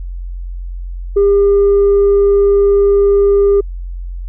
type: tone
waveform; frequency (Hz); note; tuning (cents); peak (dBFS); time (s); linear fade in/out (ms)
sine; 401.3; G4; +41; -5; 1.16-3.61; 10
effects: tanh soft clip ceiling -5 dBFS + added 44 Hz sine -21 dBFS peak until 4.28 s